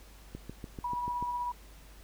click train, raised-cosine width 3 ms, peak -27 dBFS, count 7, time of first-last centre 0.35-1.226 s, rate 6.85 Hz
sine tone with tremolo, 973 Hz, B5, 26 cents flat, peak -30 dBFS, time 0.84-1.52 s, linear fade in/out 5 ms, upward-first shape sine, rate 16 Hz, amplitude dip 30%
effects added 50 Hz sine -51 dBFS peak until 2.03 s + pink hiss -57 dBFS RMS until 2.03 s

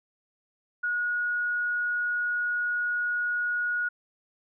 sine tone, 1450 Hz, F#6, 35 cents flat, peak -25 dBFS, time 0.83-3.89 s, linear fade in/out 10 ms, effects none

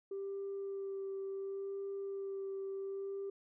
sine tone with vibrato, 392 Hz, G4, in tune, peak -37 dBFS, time 0.11-3.3 s, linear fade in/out 5 ms, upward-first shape sine, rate 0.7 Hz, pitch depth 13 cents each way, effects tanh soft clip ceiling -35 dBFS

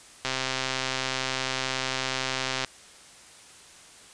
click train, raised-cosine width 0.2 ms, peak -10 dBFS, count 315, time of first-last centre 0.25-2.647 s, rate 131 Hz, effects white hiss -50 dBFS RMS until 4.13 s + resampled to 22050 Hz

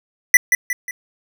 square tone with echo, 1976 Hz, B6, in tune, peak -5 dBFS, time 0.34-0.37 s, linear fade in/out 2 ms, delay 180 ms, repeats 3, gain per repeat -7 dB, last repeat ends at 0.91 s, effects none

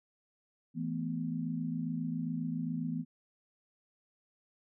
sine chord, E suspended fourth, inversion none, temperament just, 164.81 / 219.8 / 247.2 Hz, E3 / A3 / B3, 0 / -2 / +2 cents, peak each -36 / -40 / -36 dBFS, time 0.74-3.05 s, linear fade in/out 50 ms, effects none

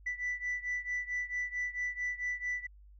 sine beating tone pair, 1975.5 / 1980 Hz, B6 / B6, 0 / +4 cents, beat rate 4.5 Hz, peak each -34 / -36 dBFS, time 0.06-2.67 s, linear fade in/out 10 ms, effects tanh soft clip ceiling -29 dBFS + added 50 Hz sine -53 dBFS peak until 2.99 s

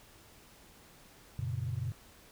sine chord, F# major, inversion none, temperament equal with one note detuned, 92.5 / 118.17 / 138.59 Hz, F#2 / A#2 / C#3, 0 / +24 / 0 cents, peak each -38 / -35 / -38 dBFS, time 1.39-1.92 s, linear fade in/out 0 ms, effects tanh soft clip ceiling -23 dBFS + pink hiss -58 dBFS RMS until 2.31 s

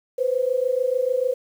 sine tone pair together, 496.5 / 523.3 Hz, B4 / C5, +9 / 0 cents, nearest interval minor second, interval 91 cents, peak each -22 dBFS, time 0.18-1.34 s, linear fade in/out 10 ms, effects 8-bit

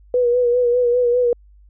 sine tone with vibrato, 487.5 Hz, B4, 23 cents flat, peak -13 dBFS, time 0.14-1.33 s, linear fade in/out 2 ms, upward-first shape sine, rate 5 Hz, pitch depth 40 cents each way, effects added 50 Hz sine -45 dBFS peak until 1.69 s

